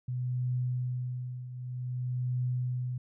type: tone with tremolo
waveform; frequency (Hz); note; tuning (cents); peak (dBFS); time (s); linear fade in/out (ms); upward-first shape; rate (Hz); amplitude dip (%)
sine; 125.2; B2; +24; -27; 0.08-2.98; 5; triangle; 0.53; 75
effects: none